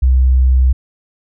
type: tone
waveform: sine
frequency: 64.3 Hz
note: C2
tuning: 30 cents flat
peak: -7 dBFS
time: 0.02-0.73 s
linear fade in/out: 10 ms
effects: none